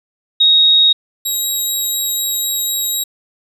sine / 5% pulse tone pair in turn, 3762 / 3826 Hz, A#7 / A#7, +15 / +44 cents, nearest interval unison, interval 29 cents, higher second, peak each -7 dBFS, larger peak neither, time 0.4-0.93 / 1.25-3.04 s, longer second, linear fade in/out 10 ms, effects resampled to 32000 Hz + 8-bit

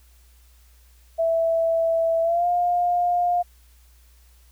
sine tone with pitch glide, 659.3 to 706.6 Hz, E5 to F5, 0 to +20 cents, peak -18 dBFS, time 1.18-3.43 s, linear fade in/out 20 ms, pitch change +120 cents, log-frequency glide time 2.22-2.47 s, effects added 60 Hz sine -51 dBFS peak until 4.51 s + white hiss -60 dBFS RMS until 4.51 s

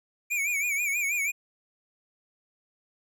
square tone with vibrato, 2327 Hz, D7, 17 cents flat, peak -26 dBFS, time 0.3-1.32 s, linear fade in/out 20 ms, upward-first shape sine, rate 6.2 Hz, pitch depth 100 cents each way, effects none

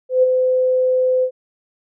sine tone with ADSR envelope, 511 Hz, C5, 41 cents flat, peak -8 dBFS, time 0.09-1.31 s, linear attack 140 ms, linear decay 18 ms, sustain -5 dB, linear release 77 ms, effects none

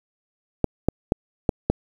clicks, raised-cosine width 2 ms, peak -4 dBFS, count 5, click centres 0.643 / 0.886 / 1.121 / 1.492 / 1.7 s, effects 7-bit

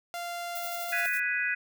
sawtooth tone, 694 Hz, F5, 11 cents flat, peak -30 dBFS, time 0.14-1.06 s, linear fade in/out 0 ms
violet noise with tremolo, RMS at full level -38 dBFS, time 0.55-1.2 s, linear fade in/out 5 ms, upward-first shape square, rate 12 Hz, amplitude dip 45%
sine chord, G# minor seventh, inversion third, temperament equal, 1480 / 1661.2 / 1975.5 / 2489 Hz, F#6 / G#6 / B6 / D#7, 0 / 0 / 0 / 0 cents, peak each -32 dBFS, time 0.92-1.55 s, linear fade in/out 10 ms
effects none

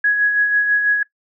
sine tone with tremolo, 1670 Hz, G#6, 9 cents sharp, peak -11 dBFS, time 0.04-1.03 s, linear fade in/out 5 ms, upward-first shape sine, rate 6.1 Hz, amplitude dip 45%, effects noise-tail reverb RT60 0.1 s tail -20 dB re dry

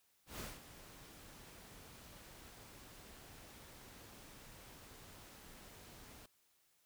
pink noise with ADSR envelope, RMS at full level -45 dBFS, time 0.26-6.26 s, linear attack 140 ms, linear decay 180 ms, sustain -12 dB, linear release 4 ms, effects white hiss -75 dBFS RMS until 6.85 s

